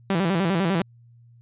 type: tone with vibrato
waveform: sawtooth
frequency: 179.9 Hz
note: F#3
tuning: 48 cents flat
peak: -16 dBFS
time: 0.1-0.82 s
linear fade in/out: 2 ms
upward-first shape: square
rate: 10 Hz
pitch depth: 140 cents each way
effects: added 118 Hz sine -49 dBFS peak until 1.41 s + resampled to 8000 Hz